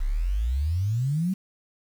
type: exponential sweep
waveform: sine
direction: up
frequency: 31 to 196 Hz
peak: -22 dBFS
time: 0-1.34 s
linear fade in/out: 10 ms
effects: 8-bit